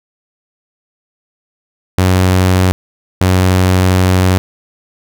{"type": "tone bursts at uneven times", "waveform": "sawtooth", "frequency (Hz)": 92.5, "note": "F#2", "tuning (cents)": 0, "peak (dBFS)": -4, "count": 2, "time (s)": [[1.98, 2.72], [3.21, 4.38]], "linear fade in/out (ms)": 0, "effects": []}